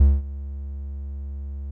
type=tone with ADSR envelope; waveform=triangle; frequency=69.6 Hz; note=C#2; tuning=8 cents sharp; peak=-7 dBFS; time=0-1.71 s; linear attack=8 ms; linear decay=210 ms; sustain=-20 dB; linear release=6 ms; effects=none